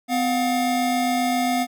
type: tone pair together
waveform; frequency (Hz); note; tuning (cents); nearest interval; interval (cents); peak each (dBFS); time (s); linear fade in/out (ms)
square; 253.5 / 713.1; B3 / F5; +45 / +36; octave + tritone; 1791; -23; 0.08-1.67; 50
effects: none